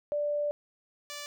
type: tone pair in turn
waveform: sine / 5% pulse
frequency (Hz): 587.3 / 583.6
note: D5 / D5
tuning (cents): 0 / -11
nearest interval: unison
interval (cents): 11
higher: first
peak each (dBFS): -27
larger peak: neither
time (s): 0.12-0.51 / 1.1-1.26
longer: first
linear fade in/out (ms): 0
effects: none